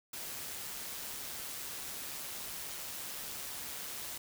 white noise with amplitude modulation, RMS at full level -41 dBFS, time 0.13-4.18 s, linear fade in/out 5 ms, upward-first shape sine, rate 142 Hz, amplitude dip 30%, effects none

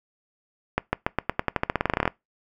accelerating click train, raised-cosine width 0.5 ms, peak -6 dBFS, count 20, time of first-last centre 0.78-2.077 s, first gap 150 ms, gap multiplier 0.9, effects noise-tail reverb RT60 0.2 s tail -23 dB re dry

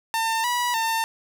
sawtooth tone with pitch steps, 901 / 974 / 902 Hz, A5 / B5 / A5, +41 / -24 / +43 cents, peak -18 dBFS, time 0.14-1.04 s, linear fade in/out 0 ms, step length 300 ms, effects none

